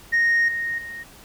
sine tone with level steps, 1860 Hz, A#6, 4 cents flat, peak -14 / -23 / -32 dBFS, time 0.12-1.04 s, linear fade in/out 20 ms, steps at 0.48 / 0.78 s, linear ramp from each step 5 ms, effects tanh soft clip ceiling -14 dBFS + pink hiss -47 dBFS RMS until 1.24 s

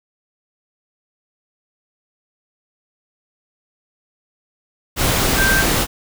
sine tone in noise, 1568 Hz, G6, in tune, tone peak -15 dBFS, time 5.36-5.65 s, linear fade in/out 50 ms, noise pink, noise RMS -17 dBFS, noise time 4.96-5.87 s, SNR -1 dB, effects none

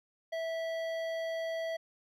sine tone with hard clipping, 655 Hz, E5, 11 cents flat, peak -35 dBFS, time 0.32-1.77 s, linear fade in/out 10 ms, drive 12 dB, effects none

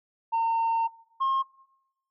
sine tone pair in turn, 912 / 1072.1 Hz, A#5 / C6, -38 / +42 cents, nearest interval minor third, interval 280 cents, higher second, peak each -20 dBFS, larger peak neither, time 0.32-0.88 / 1.2-1.43 s, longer first, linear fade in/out 20 ms, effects noise-tail reverb RT60 0.9 s tail -23 dB re dry + tanh soft clip ceiling -21 dBFS

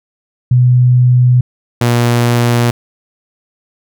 sine / sawtooth tone pair in turn, 124.6 / 119.59 Hz, B2 / A#2, +16 / +45 cents, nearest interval minor second, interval 71 cents, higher first, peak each -5 dBFS, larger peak neither, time 0.51-1.41 / 1.81-2.71 s, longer neither, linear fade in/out 5 ms, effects none

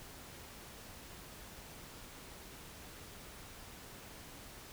silence, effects pink hiss -52 dBFS RMS until 4.72 s

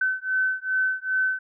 sine beating tone pair, 1522 / 1524.5 Hz, F#6 / G6, +48 / -49 cents, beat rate 2.5 Hz, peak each -25 dBFS, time 0.01-1.39 s, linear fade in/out 5 ms, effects none

